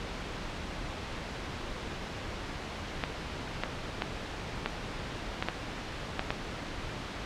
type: clicks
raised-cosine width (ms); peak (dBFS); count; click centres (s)
0.3; -12; 8; 3.038 / 3.636 / 4.021 / 4.66 / 5.425 / 5.486 / 6.194 / 6.305
effects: pink hiss -38 dBFS RMS until 7.25 s + low-pass 4000 Hz 12 dB/octave